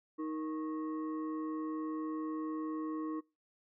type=tone with frequency modulation; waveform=sine; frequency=313.2 Hz; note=D#4; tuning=11 cents sharp; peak=-35 dBFS; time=0.18-3.21 s; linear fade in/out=20 ms; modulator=782 Hz; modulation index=0.58; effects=noise-tail reverb RT60 0.3 s tail -26 dB re dry